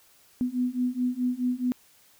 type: beating tone pair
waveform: sine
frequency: 246.7 / 251.4 Hz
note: B3 / B3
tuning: -2 / +31 cents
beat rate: 4.7 Hz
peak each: -28 / -27 dBFS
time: 0.41-1.72 s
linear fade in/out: 0 ms
effects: white hiss -59 dBFS RMS until 2.19 s